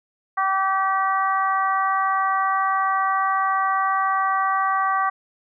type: harmonic tone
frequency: 385.5 Hz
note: G4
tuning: 29 cents flat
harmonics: 2 / 3 / 4 / 5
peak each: -24 / -20 / -29 / -30 dBFS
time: 0.37-5.1 s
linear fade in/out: 10 ms
effects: none